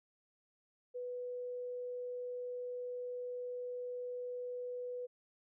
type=tone; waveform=sine; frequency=493.9 Hz; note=B4; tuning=in tune; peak=-39 dBFS; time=0.94-5.07 s; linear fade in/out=20 ms; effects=none